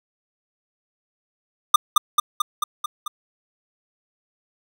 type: tone with echo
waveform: square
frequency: 1206 Hz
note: D6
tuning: 46 cents sharp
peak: -8 dBFS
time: 1.74-1.76 s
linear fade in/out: 5 ms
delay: 220 ms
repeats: 6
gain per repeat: -3 dB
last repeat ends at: 3.08 s
effects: none